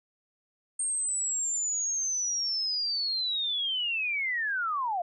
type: linear sweep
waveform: sine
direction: down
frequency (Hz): 8630 to 667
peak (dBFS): -27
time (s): 0.79-5.02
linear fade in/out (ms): 5
effects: none

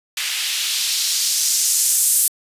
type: noise with band-pass filter sweep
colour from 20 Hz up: blue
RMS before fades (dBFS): -19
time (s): 0.17-2.28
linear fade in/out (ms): 2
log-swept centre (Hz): 2500 to 9700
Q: 1.5
effects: resampled to 32000 Hz

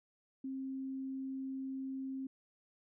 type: tone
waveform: sine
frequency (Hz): 266.2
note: C4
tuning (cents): +30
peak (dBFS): -38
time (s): 0.44-2.27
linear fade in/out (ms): 5
effects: none

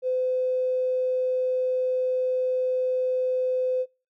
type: tone with tanh clipping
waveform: triangle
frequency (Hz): 510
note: C5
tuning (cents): -44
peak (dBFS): -22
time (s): 0.02-3.86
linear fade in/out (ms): 50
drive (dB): 3
effects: noise-tail reverb RT60 0.3 s tail -23 dB re dry

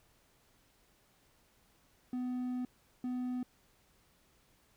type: tone bursts at uneven times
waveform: triangle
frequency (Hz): 250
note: B3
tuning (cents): +21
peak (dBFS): -32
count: 2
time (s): 2.13-2.65 / 3.04-3.43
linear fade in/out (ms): 2
effects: pink hiss -69 dBFS RMS until 4.76 s

